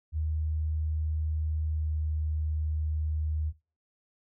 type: tone with pitch glide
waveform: sine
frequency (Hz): 77.78 to 77.24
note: D#2 to D#2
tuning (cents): 0 to -12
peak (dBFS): -27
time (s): 0.12-3.53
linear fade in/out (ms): 50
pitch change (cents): -12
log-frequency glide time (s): 1.73-1.91
effects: noise-tail reverb RT60 0.3 s tail -19 dB re dry